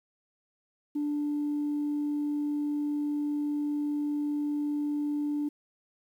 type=tone; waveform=sine; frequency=293.7 Hz; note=D4; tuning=in tune; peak=-26 dBFS; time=0.95-5.49 s; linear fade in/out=10 ms; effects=tanh soft clip ceiling -24 dBFS + 10-bit